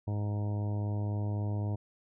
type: harmonic tone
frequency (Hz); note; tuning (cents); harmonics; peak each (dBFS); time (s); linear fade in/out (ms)
103.83; G#2; 0; 1 / 2 / 3 / 4 / 5 / 6 / 7 / 8 / 9; -30 / -41 / -43 / -48 / -50 / -48 / -51 / -55 / -52; 0.07-1.76; 10
effects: none